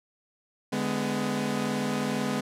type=chord; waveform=sawtooth; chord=G# diminished; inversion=second; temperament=equal with one note detuned; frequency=146.83 / 207.7 / 249.8 Hz; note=D3 / G#3 / B3; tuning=0 / 0 / +20 cents; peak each=-31 / -26 / -26 dBFS; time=0.72-2.41 s; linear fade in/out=10 ms; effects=low-pass 11000 Hz 12 dB/octave